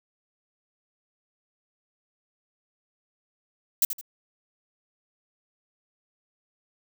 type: noise with echo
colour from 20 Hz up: violet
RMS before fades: -20 dBFS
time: 3.82-3.85 s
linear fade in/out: 2 ms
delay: 81 ms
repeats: 2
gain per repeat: -10 dB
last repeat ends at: 4.012 s
effects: none